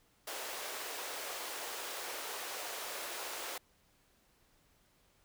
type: high-pass noise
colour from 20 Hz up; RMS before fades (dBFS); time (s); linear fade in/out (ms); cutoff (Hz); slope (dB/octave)
pink; -42; 0.27-3.58; 5; 430; 24
effects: pink hiss -70 dBFS RMS until 5.24 s